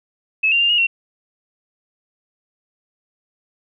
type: tone with pitch steps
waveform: sine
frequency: 2592 / 2776 / 2797 / 2872 / 2731 Hz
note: E7 / F7 / F7 / F7 / F7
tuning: -30 / -11 / +2 / +48 / -39 cents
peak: -13 dBFS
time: 0.43-0.87 s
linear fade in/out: 10 ms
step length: 88 ms
effects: none